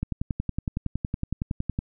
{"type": "click train", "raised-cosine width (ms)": 5, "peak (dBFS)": -14, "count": 20, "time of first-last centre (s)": [0.03, 1.789], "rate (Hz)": 10.8, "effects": []}